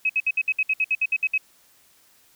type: tone bursts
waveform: sine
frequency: 2552 Hz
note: D#7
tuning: 43 cents sharp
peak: -18 dBFS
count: 13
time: 0.05-1.379 s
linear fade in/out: 5 ms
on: 45 ms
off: 62 ms
effects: white hiss -58 dBFS RMS until 2.35 s